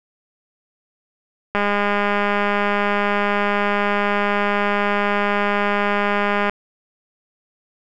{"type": "click train", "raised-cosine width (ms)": 0.5, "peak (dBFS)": -5, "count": 1010, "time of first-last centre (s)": [1.55, 6.496], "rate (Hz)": 204, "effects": []}